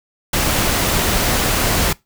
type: noise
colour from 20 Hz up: pink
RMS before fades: -17 dBFS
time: 0.33-1.93 s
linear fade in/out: 5 ms
effects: noise-tail reverb RT60 0.2 s tail -22 dB re dry